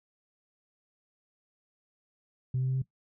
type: tone with pitch steps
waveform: sine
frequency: 128.6 / 130 / 130.8 / 131.9 Hz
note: C3 / C3 / C3 / C3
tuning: -30 / -11 / 0 / +14 cents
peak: -25 dBFS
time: 2.54-2.82 s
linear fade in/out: 5 ms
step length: 70 ms
effects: noise-tail reverb RT60 0.1 s tail -18 dB re dry + tanh soft clip ceiling -23 dBFS